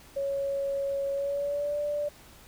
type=tone with pitch glide; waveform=sine; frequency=554.4 to 586.7 Hz; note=C#5 to D5; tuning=0 to -2 cents; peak=-27 dBFS; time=0.16-2.09 s; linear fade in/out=10 ms; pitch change=+98 cents; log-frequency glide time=1.12-1.77 s; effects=added 60 Hz sine -60 dBFS peak until 2.47 s + pink hiss -53 dBFS RMS until 2.47 s